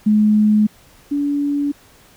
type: tone pair in turn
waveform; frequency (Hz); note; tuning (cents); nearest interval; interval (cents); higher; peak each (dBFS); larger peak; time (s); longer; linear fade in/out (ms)
sine; 212.1 / 286.8; G#3 / D4; +37 / -41; perfect fourth; 522; second; -10 / -16; first; 0.06-0.67 / 1.11-1.72; neither; 10
effects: pink hiss -49 dBFS RMS until 2.16 s